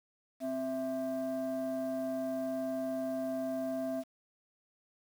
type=tone pair together; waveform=sine; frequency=261.6 / 659.2 Hz; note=C4 / E5; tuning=0 / 0 cents; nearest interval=octave + major third; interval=1600 cents; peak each=-34 / -33 dBFS; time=0.4-4.04 s; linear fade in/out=50 ms; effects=tanh soft clip ceiling -29 dBFS + 9-bit